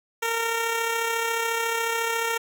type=tone with amplitude modulation; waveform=10% pulse; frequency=459.3 Hz; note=A#4; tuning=26 cents flat; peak=-14 dBFS; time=0.22-2.38 s; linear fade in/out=10 ms; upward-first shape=sine; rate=34.1 Hz; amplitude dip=35%; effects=none